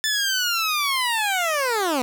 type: linear sweep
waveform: 15% pulse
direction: down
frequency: 1764 to 238 Hz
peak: -14 dBFS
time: 0.04-2.02 s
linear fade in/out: 0 ms
effects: none